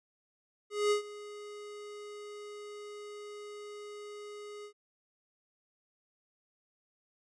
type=tone with ADSR envelope; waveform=square; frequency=415.3 Hz; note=G#4; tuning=in tune; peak=-25 dBFS; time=0.7-4.73 s; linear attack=210 ms; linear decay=110 ms; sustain=-19 dB; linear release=85 ms; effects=resampled to 22050 Hz